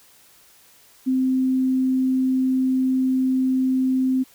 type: tone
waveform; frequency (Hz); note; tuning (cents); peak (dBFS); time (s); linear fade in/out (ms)
sine; 259.9; C4; -11; -17; 1.06-4.24; 20
effects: white hiss -53 dBFS RMS until 4.34 s